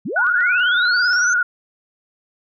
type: linear sweep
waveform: sine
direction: up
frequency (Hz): 138.59 to 6330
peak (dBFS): -22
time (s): 0.05-1.34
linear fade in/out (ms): 10
type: tone with vibrato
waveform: sine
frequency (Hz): 1449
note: F#6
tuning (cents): -37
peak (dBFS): -14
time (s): 0.16-1.43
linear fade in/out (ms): 5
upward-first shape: square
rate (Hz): 18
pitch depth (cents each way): 38
type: clicks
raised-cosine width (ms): 0.3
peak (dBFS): -24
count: 5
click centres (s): 0.268 / 0.407 / 0.597 / 0.853 / 1.13
effects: none